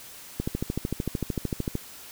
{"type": "click train", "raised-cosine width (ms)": 3, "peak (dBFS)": -14, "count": 19, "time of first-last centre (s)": [0.4, 1.753], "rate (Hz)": 13.3, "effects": ["white hiss -45 dBFS RMS until 2.11 s"]}